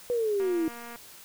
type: exponential sweep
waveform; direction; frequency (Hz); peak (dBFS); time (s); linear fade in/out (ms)
sine; down; 493.9 to 315.9; -24; 0.1-0.68; 0
type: click train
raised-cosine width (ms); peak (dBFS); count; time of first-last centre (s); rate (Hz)
0.5; -29; 133; 0.4-0.959; 236
effects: white hiss -49 dBFS RMS until 1.24 s